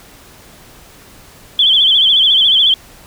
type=tone with vibrato; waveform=sine; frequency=3263 Hz; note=G#7; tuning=31 cents flat; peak=-7 dBFS; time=1.59-2.74 s; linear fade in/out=2 ms; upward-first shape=sine; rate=14 Hz; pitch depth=110 cents each way; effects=pink hiss -41 dBFS RMS until 3.06 s